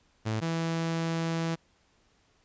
sawtooth tone pair in turn, 110 / 164.81 Hz, A2 / E3, 0 / 0 cents, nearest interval perfect fifth, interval 700 cents, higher second, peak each -24 dBFS, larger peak neither, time 0.25-0.41 / 0.41-1.56 s, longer second, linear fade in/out 20 ms, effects pink hiss -67 dBFS RMS until 2.44 s + resampled to 16000 Hz

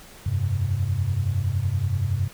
sine chord, F suspended second, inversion none, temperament equal, 87.31 / 98 / 130.81 Hz, F2 / G2 / C3, 0 / 0 / 0 cents, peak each -28 / -23 / -27 dBFS, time 0.26-2.28 s, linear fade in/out 5 ms, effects pink hiss -46 dBFS RMS until 2.33 s

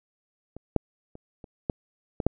clicks, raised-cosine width 2 ms, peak -26 / -7 / -30 / -29 / -12 / -15 / -7 dBFS, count 7, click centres 0.566 / 0.763 / 1.154 / 1.442 / 1.698 / 2.202 / 2.266 s, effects none

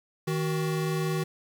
square tone pair together, 157.84 / 375.4 Hz, D#3 / F#4, +25 / +25 cents, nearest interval octave + minor third, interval 1500 cents, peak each -28 / -32 dBFS, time 0.27-1.24 s, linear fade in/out 10 ms, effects 9-bit

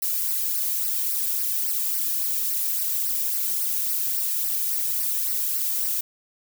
violet noise with flanger, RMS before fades -25 dBFS, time 0.02-6.01 s, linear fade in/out 5 ms, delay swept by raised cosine 0.28 to 1.48 ms, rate 3.6 Hz, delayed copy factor -0.65, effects none

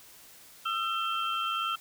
sine tone cluster, 1244 / 1345 / 2686 / 3157 Hz, D#6 / E6 / E7 / G7, -1 / +34 / +32 / +12 cents, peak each -38 / -30 / -38 / -35 dBFS, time 0.65-1.76 s, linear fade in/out 10 ms, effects white hiss -53 dBFS RMS until 1.8 s

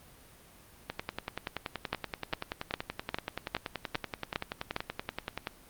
two click trains, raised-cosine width 0.3 ms, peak -17 / -13 dBFS, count 49 / 8, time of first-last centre 0.9-5.471 / 1.93-4.764 s, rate 10.5 / 2.47 Hz, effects pink hiss -56 dBFS RMS until 5.69 s + Opus 32 kbps

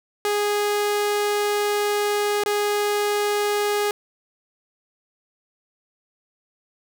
sawtooth tone with dropouts, 413.5 Hz, G#4, 8 cents flat, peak -16 dBFS, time 0.25-3.91 s, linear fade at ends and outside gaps 1 ms, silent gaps 2.437-2.46 s, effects none

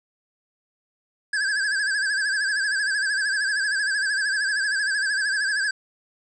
square tone with vibrato, 1627 Hz, G#6, 36 cents flat, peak -22 dBFS, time 1.33-5.71 s, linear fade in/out 5 ms, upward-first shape sine, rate 13 Hz, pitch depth 91 cents each way, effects resampled to 22050 Hz + 9-bit

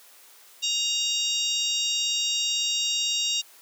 harmonic tone, 938 Hz, A#5, 11 cents sharp, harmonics 3 / 4 / 5 / 6 / 7 / 8, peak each -29 / -27 / -35 / -31 / -37 / -33 dBFS, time 0.62-3.42 s, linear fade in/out 20 ms, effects white hiss -52 dBFS RMS until 3.61 s + high-pass 400 Hz 12 dB/octave

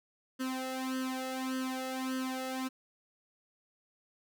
sawtooth tone with flanger, 260 Hz, C4, 11 cents flat, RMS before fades -36 dBFS, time 0.39-2.69 s, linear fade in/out 20 ms, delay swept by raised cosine 0.64 to 1.52 ms, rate 1.7 Hz, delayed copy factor +0.9, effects none

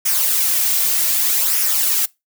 blue noise with flanger, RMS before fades -17 dBFS, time 0.05-2.06 s, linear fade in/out 10 ms, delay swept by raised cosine 0.24 to 3.14 ms, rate 0.65 Hz, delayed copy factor -0.55, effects noise-tail reverb RT60 0.2 s tail -22 dB re dry

